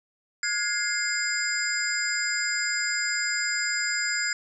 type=tone cluster; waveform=sine; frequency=1435 / 1664 / 2096 / 4957 / 7340 Hz; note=F6 / G#6 / C7 / D#8 / A#8; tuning=+47 / +3 / +2 / -7 / -28 cents; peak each=-31 dBFS; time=0.43-4.33 s; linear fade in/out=2 ms; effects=none